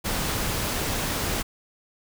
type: noise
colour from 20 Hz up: pink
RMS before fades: -27 dBFS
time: 0.04-1.43 s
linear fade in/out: 20 ms
effects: none